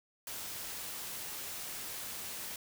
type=noise; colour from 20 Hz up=white; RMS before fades=-42 dBFS; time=0.27-2.56 s; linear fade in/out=2 ms; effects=none